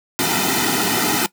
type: noise with comb filter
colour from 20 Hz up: pink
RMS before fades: -18 dBFS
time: 0.19-1.26 s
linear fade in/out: 0 ms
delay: 1.8 ms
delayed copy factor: -1
effects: noise-tail reverb RT60 0.1 s tail -18 dB re dry + high-pass 200 Hz 12 dB/octave